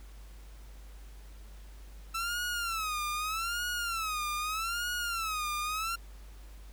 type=tone with vibrato; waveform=sawtooth; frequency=1321 Hz; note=E6; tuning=3 cents sharp; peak=-28 dBFS; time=2.14-5.96 s; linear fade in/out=10 ms; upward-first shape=sine; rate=0.81 Hz; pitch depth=160 cents each way; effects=added 50 Hz sine -46 dBFS peak until 6.72 s + pink hiss -59 dBFS RMS until 6.72 s